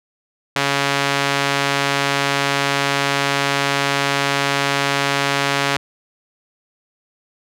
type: tone with band-pass filter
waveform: sawtooth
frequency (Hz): 140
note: C#3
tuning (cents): +18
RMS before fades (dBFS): -19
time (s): 0.56-5.77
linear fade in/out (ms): 2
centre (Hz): 2500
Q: 0.59
effects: none